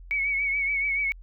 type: tone with vibrato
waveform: sine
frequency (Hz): 2237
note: C#7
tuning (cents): +15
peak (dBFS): -23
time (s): 0.11-1.12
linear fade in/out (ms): 0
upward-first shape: triangle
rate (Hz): 7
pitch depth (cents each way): 58
effects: added 43 Hz sine -42 dBFS peak until 1.22 s